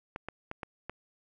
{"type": "clicks", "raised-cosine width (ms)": 0.5, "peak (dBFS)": -22, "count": 5, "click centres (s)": [0.161, 0.286, 0.514, 0.632, 0.896], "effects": []}